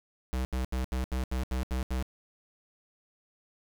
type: tone bursts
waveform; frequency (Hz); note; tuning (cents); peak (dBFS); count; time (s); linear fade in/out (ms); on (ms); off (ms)
square; 63.8; C2; -43; -29; 9; 0.33-2.026; 0; 120; 77
effects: none